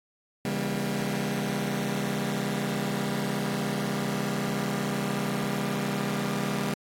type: chord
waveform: sawtooth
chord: C# diminished seventh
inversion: none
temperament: just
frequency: 138.59 / 166.31 / 199.57 / 239.5 Hz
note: C#3 / E3 / G3 / Bb3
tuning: 0 / +16 / +31 / +47 cents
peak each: -30 / -32 / -26 / -30 dBFS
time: 0.45-6.74 s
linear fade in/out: 2 ms
effects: AAC 48 kbps